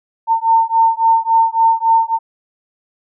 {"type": "beating tone pair", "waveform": "sine", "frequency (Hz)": [904, 907.6], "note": ["A5", "A#5"], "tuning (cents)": [47, -47], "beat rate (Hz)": 3.6, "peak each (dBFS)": -13, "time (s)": [0.27, 2.19], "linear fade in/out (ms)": 50, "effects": []}